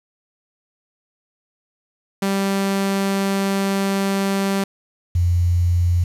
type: tone pair in turn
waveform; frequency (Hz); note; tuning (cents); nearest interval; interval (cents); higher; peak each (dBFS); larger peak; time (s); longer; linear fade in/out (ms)
sawtooth / sine; 196 / 87.54; G3 / F2; 0 / +5; octave + major second; 1395; first; -14; neither; 2.22-4.64 / 5.15-6.04; first; 5
effects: resampled to 32000 Hz + 7-bit